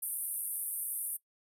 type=band-pass noise; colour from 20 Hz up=pink; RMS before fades=-37 dBFS; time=0.02-1.17 s; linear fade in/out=10 ms; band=9000 to 14000 Hz; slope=96 dB/octave; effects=noise-tail reverb RT60 0.1 s tail -19 dB re dry